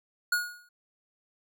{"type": "tone with exponential decay", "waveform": "square", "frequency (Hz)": 1445, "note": "F#6", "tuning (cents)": -41, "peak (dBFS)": -22, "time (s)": [0.32, 0.69], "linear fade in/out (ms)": 5, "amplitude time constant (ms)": 79, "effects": []}